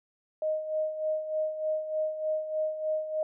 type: tone with tremolo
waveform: sine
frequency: 622 Hz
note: D#5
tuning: 1 cent flat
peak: -25 dBFS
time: 0.42-3.23 s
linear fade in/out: 2 ms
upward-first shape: sine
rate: 3.3 Hz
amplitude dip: 65%
effects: none